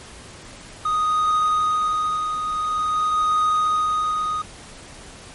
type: tone with tremolo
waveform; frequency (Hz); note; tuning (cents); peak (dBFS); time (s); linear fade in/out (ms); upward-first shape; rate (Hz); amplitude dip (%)
triangle; 1244.5; D#6; 0; -14; 0.85-4.42; 5; triangle; 0.48; 55
effects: pink hiss -41 dBFS RMS until 5.34 s + MP3 48 kbps